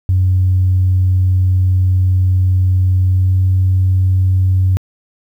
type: tone with pitch glide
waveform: sine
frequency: 92.5 to 93.36 Hz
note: F#2 to F#2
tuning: 0 to +16 cents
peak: -8 dBFS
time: 0.09-4.77 s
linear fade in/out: 0 ms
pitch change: +16 cents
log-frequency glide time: 3.04-3.4 s
effects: tanh soft clip ceiling -5 dBFS + 8-bit